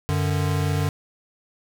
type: tone pair together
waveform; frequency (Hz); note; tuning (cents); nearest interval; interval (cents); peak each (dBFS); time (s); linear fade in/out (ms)
square; 94.2 / 148.37; F#2 / D3; +32 / +18; minor sixth; 786; -24 / -24; 0.09-0.89; 0
effects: none